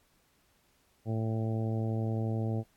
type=harmonic tone; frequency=111.5 Hz; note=A2; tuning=23 cents sharp; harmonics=1 / 2 / 3 / 4 / 5 / 6 / 7; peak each=-30 / -36 / -40 / -42 / -44 / -46 / -47 dBFS; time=1.05-2.64 s; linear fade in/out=50 ms; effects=pink hiss -69 dBFS RMS until 2.76 s + AAC 64 kbps